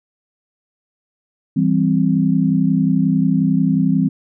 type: chord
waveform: sine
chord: C major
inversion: first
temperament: equal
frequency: 164.81 / 196 / 261.6 Hz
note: E3 / G3 / C4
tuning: 0 / 0 / 0 cents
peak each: -17 dBFS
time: 1.56-4.09 s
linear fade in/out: 10 ms
effects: none